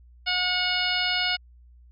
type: harmonic tone with a mistuned harmonic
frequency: 724 Hz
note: F#5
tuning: 38 cents flat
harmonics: 1 / 2 / 3 / 4 / 5 / 6 / 7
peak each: -33 / -30 / -29 / -28 / -34 / -30 / -32 dBFS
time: 0.26-1.37 s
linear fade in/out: 20 ms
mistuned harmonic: 3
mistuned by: +25 cents
effects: added 60 Hz sine -49 dBFS peak until 1.91 s